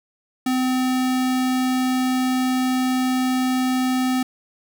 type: tone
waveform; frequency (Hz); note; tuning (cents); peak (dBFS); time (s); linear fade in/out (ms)
square; 256.3; C4; -36; -19; 0.46-4.23; 5
effects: none